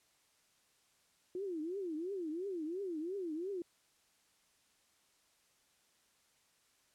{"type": "tone with vibrato", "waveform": "sine", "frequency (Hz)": 350, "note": "F4", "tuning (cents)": 4, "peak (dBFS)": -37, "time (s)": [1.35, 3.62], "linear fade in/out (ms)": 2, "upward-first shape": "triangle", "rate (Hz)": 2.9, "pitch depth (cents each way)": 280, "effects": ["white hiss -72 dBFS RMS until 6.94 s", "low-pass 10000 Hz 12 dB/octave"]}